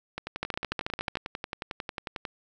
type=two click trains; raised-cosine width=0.3 ms; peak=-17 / -13 dBFS; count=24 / 11; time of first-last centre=0.18-2.252 / 0.43-1.155 s; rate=11.1 / 13.8 Hz; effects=none